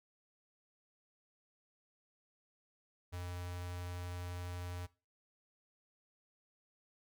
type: tone with notch filter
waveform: square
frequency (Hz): 88.8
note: F2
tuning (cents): +29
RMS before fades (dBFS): -43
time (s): 3.12-4.87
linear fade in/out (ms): 20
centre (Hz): 200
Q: 0.68
effects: noise-tail reverb RT60 0.3 s tail -19 dB re dry